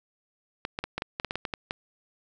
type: clicks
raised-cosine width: 0.3 ms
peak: -14 dBFS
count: 12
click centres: 0.651 / 0.789 / 0.84 / 0.98 / 1.021 / 1.199 / 1.247 / 1.309 / 1.356 / 1.452 / 1.538 / 1.709 s
effects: none